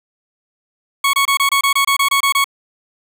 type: tone bursts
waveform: 20% pulse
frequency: 1108.7 Hz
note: C#6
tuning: in tune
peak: -7 dBFS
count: 12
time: 1.04-2.443 s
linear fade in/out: 5 ms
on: 94 ms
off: 25 ms
effects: none